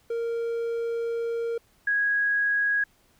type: tone pair in turn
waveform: triangle / sine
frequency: 464.2 / 1654.2 Hz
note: A#4 / G#6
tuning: -7 / -7 cents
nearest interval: octave + minor seventh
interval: 2200 cents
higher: second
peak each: -24 / -21 dBFS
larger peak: second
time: 0.1-1.58 / 1.87-2.84 s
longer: first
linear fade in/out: 5 ms
effects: pink hiss -63 dBFS RMS until 3.19 s